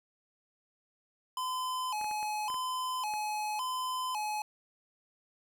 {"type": "tone with vibrato", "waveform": "square", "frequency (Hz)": 930, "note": "A#5", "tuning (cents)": -4, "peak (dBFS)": -33, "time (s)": [1.37, 4.42], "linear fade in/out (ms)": 2, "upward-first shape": "square", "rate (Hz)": 0.9, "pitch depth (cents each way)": 160}
{"type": "clicks", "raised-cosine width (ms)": 0.5, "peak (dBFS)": -32, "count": 7, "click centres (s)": [2.013, 2.044, 2.112, 2.229, 2.501, 2.543, 3.138]}
{"effects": []}